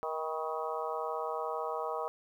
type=harmonic tone with a mistuned harmonic; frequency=157.9 Hz; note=D#3; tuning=26 cents sharp; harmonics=3 / 4 / 5 / 6 / 7 / 8; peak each=-38 / -39 / -40 / -41 / -41 / -42 dBFS; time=0.03-2.08 s; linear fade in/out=0 ms; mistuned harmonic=6; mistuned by=+48 cents; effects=11-bit